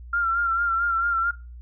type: tone with vibrato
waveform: sine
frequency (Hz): 1376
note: F6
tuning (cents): -26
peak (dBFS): -20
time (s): 0.13-1.31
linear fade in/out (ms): 5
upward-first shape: sine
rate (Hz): 4.5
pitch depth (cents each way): 46
effects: noise-tail reverb RT60 0.3 s tail -20 dB re dry + added 60 Hz sine -38 dBFS peak until 1.61 s